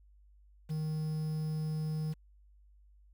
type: tone with quantisation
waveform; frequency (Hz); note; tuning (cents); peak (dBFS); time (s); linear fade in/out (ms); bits
triangle; 155.56; D#3; 0; -30; 0.69-2.14; 20; 9
effects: added 50 Hz sine -58 dBFS peak until 3.13 s